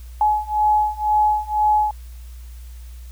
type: beating tone pair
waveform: sine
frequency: 846 / 848 Hz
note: G#5 / G#5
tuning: +32 / +36 cents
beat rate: 2 Hz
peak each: -19 / -18 dBFS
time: 0.21-1.91 s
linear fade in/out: 2 ms
effects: added 60 Hz sine -34 dBFS peak until 3.11 s + white hiss -52 dBFS RMS until 3.11 s